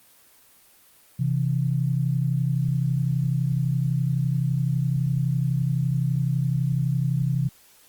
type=tone pair together; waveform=sine; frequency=131.62 / 163.5 Hz; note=C3 / E3; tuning=+11 / -14 cents; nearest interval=major third; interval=375 cents; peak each=-22 / -25 dBFS; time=1.19-7.49 s; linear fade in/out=10 ms; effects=white hiss -55 dBFS RMS until 7.88 s + Opus 24 kbps